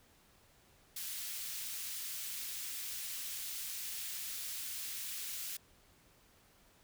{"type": "high-pass noise", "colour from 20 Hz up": "white", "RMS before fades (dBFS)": -42, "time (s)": [0.96, 5.57], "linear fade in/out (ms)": 5, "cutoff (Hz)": 2200, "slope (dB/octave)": 12, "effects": ["pink hiss -66 dBFS RMS until 6.83 s"]}